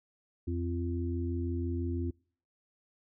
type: harmonic tone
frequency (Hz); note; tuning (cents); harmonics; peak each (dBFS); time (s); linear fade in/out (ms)
86; F2; -26; 1 / 3 / 4; -32 / -37 / -38; 0.47-2.11; 10
effects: noise-tail reverb RT60 0.5 s tail -26 dB re dry